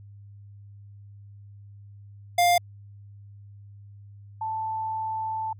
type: tone pair in turn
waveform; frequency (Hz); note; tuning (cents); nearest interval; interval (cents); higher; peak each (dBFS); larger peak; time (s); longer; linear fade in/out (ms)
square / sine; 702 / 881.2; F5 / A5; +9 / +2; major third; 393; second; -18 / -27; first; 2.38-2.58 / 4.41-5.53; second; 5
effects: added 101 Hz sine -44 dBFS peak until 5.59 s